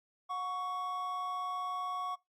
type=tone pair together; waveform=triangle; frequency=727.3 / 1116 Hz; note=F#5 / C#6; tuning=-30 / +11 cents; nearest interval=perfect fifth; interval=741 cents; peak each=-39 / -33 dBFS; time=0.29-2.16 s; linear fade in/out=20 ms; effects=noise-tail reverb RT60 0.2 s tail -22 dB re dry + Opus 48 kbps